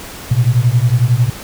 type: beating tone pair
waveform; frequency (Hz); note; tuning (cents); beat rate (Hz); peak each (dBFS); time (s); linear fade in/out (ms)
sine; 115.9 / 126.9; A#2 / B2; -10 / +47; 11; -12; 0.31-1.3; 5
effects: pink hiss -31 dBFS RMS until 1.43 s